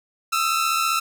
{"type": "tone pair together", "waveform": "sawtooth", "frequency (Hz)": [1265, 1340.2], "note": ["D#6", "E6"], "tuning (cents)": [28, 28], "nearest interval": "minor second", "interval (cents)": 100, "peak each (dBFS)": [-22, -17], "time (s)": [0.32, 1], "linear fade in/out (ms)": 10, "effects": []}